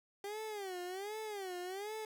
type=tone with vibrato; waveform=30% pulse; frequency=394.4 Hz; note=G4; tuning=11 cents sharp; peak=-38 dBFS; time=0.24-2.05 s; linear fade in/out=2 ms; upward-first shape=sine; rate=1.3 Hz; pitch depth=180 cents each way; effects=none